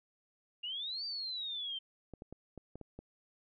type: exponential two-way sweep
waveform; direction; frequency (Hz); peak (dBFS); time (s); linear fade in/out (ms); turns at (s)
sine; up then down; 2794 to 4699 to 3107; -37; 0.63-1.79; 10; 1.05
type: clicks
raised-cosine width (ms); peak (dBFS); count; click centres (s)
2; -33; 7; 2.137 / 2.221 / 2.326 / 2.577 / 2.756 / 2.813 / 2.99
effects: none